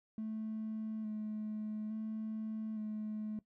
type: tone with vibrato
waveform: triangle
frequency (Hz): 216.4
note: A3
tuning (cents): -29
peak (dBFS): -34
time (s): 0.18-3.39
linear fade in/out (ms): 2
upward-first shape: square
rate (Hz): 0.58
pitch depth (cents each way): 17
effects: noise-tail reverb RT60 0.1 s tail -20 dB re dry + tanh soft clip ceiling -34 dBFS